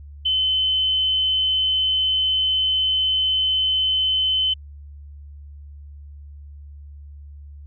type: tone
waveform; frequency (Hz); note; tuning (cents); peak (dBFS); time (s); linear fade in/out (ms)
sine; 3052; G7; -47; -17; 0.25-4.54; 10
effects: added 72 Hz sine -37 dBFS peak until 7.66 s